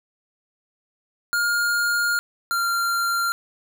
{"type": "tone pair in turn", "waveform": "square", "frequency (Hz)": [1416, 1383.7], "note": ["F6", "F6"], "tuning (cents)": [23, -16], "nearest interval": "unison", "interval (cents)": 39, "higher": "first", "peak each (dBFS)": [-20, -21], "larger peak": "first", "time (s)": [[1.33, 2.19], [2.51, 3.32]], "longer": "first", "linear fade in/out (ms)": 0, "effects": []}